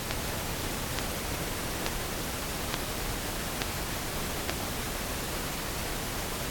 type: click train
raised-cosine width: 0.2 ms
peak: -9 dBFS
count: 6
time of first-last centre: 0.11-4.496 s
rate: 1.14 Hz
effects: pink hiss -34 dBFS RMS until 6.5 s + AAC 64 kbps